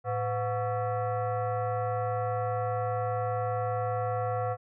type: tone with frequency modulation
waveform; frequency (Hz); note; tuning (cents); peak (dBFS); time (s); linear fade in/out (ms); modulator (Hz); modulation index
sine; 110; A2; 0; -27; 0.04-4.57; 50; 615; 1.5
effects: none